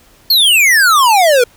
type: exponential sweep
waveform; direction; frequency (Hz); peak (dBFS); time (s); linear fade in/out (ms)
square; down; 4437 to 466.2; -7; 0.3-1.44; 5
effects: pink hiss -47 dBFS RMS until 1.56 s